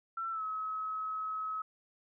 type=tone with pitch glide; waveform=sine; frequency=1344 to 1282.6 Hz; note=E6 to E6; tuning=+33 to -48 cents; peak=-34 dBFS; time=0.17-1.62 s; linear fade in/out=5 ms; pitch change=-81 cents; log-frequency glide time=0.31-0.43 s; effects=none